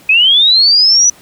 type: linear sweep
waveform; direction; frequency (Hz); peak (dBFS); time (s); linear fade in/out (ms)
sine; up; 2489 to 5980; -5; 0.09-1.1; 5
effects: pink hiss -42 dBFS RMS until 1.21 s + high-pass 80 Hz 12 dB/octave